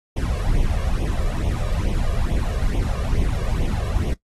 brown noise with flanger, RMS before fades -21 dBFS, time 0.16-4.14 s, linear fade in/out 10 ms, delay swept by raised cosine 0.32 to 1.82 ms, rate 2.3 Hz, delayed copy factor +0.8, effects noise-tail reverb RT60 0.1 s tail -17 dB re dry + AAC 32 kbps

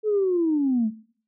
sine linear sweep, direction down, 437.4 to 207.7 Hz, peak -18 dBFS, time 0.03-0.91 s, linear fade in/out 50 ms, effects noise-tail reverb RT60 0.5 s tail -19 dB re dry + tanh soft clip ceiling -14 dBFS

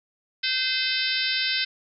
harmonic tone with a mistuned harmonic, 516 Hz, C5, 24 cents flat, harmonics 3 / 4 / 5 / 6 / 7 / 8 / 9 / 10, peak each -31 / -31 / -31 / -31 / -31 / -31 / -31 / -31 dBFS, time 0.43-1.65 s, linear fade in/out 10 ms, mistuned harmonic 8, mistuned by -41 cents, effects none

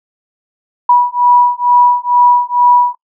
sine beating tone pair, 974 / 976.2 Hz, B5 / B5, -24 / -20 cents, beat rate 2.2 Hz, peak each -10 dBFS, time 0.89-2.95 s, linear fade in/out 5 ms, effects noise-tail reverb RT60 0.1 s tail -24 dB re dry

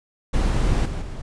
brown noise with level steps, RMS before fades -19 / -27 / -32 dBFS, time 0.33-1.22 s, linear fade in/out 10 ms, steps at 0.85 / 1.01 s, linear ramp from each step 10 ms, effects resampled to 22050 Hz

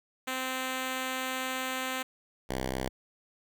5% pulse tone pair in turn, 259.3 / 64.83 Hz, C4 / C2, -15 / -15 cents, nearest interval 2 octaves, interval 2400 cents, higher first, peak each -20 dBFS, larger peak neither, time 0.27-2.03 / 2.49-2.89 s, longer first, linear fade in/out 10 ms, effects none

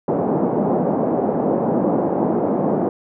pink band-pass noise, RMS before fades -19 dBFS, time 0.08-2.89 s, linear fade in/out 2 ms, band 180 to 770 Hz, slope 24 dB/octave, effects none

